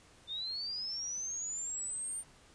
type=linear sweep; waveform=sine; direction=up; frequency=3553 to 8970 Hz; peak=-36 dBFS; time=0.27-2.24 s; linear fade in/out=50 ms; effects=pink hiss -61 dBFS RMS until 2.54 s + resampled to 22050 Hz